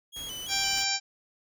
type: tone with vibrato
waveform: sawtooth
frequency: 3144 Hz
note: G7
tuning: 4 cents sharp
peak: -33 dBFS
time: 0.12-0.85 s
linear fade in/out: 50 ms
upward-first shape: square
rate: 2.9 Hz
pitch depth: 78 cents each way
type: noise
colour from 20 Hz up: pink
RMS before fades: -47 dBFS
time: 0.16-0.84 s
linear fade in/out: 2 ms
type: harmonic tone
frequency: 786 Hz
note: G5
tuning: 4 cents sharp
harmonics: 1 / 2 / 3 / 4 / 5 / 6 / 7 / 8 / 9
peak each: -36 / -37 / -33 / -38 / -36 / -33 / -31 / -41 / -33 dBFS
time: 0.48-1 s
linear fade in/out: 50 ms
type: noise with exponential decay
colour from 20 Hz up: white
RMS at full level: -41 dBFS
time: 0.77-0.95 s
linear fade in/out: 5 ms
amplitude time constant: 38 ms
effects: none